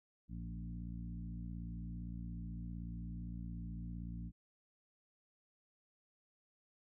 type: harmonic tone with a mistuned harmonic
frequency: 57.5 Hz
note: A#1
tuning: 23 cents flat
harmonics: 1 / 2 / 3 / 4 / 5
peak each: -45 / -49 / -47 / -53 / -57 dBFS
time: 0.28-4.32 s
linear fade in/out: 50 ms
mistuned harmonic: 3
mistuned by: +16 cents
effects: none